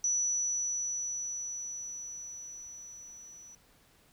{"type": "tone with level ramp", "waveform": "sine", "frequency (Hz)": 5920, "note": "F#8", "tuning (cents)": 0, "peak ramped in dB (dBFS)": [-26, -49], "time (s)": [0.04, 3.55], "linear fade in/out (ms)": 2, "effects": ["pink hiss -64 dBFS RMS until 4.12 s"]}